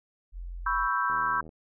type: tone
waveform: sine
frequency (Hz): 43.65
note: F1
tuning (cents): 0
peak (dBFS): -35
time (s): 0.32-0.89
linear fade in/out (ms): 50
type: chord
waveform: sine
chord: C# half-diminished seventh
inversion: third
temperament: equal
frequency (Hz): 987.8 / 1108.7 / 1318.5 / 1568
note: B5 / C#6 / E6 / G6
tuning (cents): 0 / 0 / 0 / 0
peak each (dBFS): -30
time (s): 0.66-1.41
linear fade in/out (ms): 5
type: click train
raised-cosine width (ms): 2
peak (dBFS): -34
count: 32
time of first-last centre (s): 1.1-1.491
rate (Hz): 79.2
effects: none